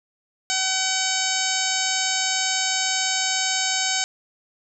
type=harmonic tone with a mistuned harmonic; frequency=758 Hz; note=F#5; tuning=42 cents sharp; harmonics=1 / 2 / 3 / 4 / 5 / 6 / 7 / 8 / 9 / 10; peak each=-30 / -30 / -30 / -30 / -30 / -30 / -30 / -30 / -30 / -30 dBFS; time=0.5-4.04 s; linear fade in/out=0 ms; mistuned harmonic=8; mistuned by=+73 cents; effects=none